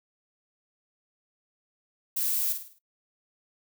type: noise with echo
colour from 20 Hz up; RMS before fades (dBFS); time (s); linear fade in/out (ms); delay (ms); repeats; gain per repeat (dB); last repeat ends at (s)
violet; -28; 2.16-2.53; 10; 52; 5; -7; 2.79
effects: noise-tail reverb RT60 0.1 s tail -18 dB re dry